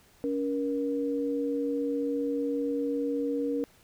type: tone pair together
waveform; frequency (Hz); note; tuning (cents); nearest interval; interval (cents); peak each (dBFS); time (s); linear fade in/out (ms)
sine; 281.7 / 473.7; C#4 / A#4; +28 / +28; major sixth; 900; -29 / -30; 0.24-3.64; 0
effects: pink hiss -60 dBFS RMS until 3.83 s